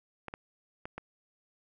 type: clicks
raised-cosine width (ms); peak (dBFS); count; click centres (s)
0.5; -24; 4; 0.283 / 0.339 / 0.855 / 0.98
effects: none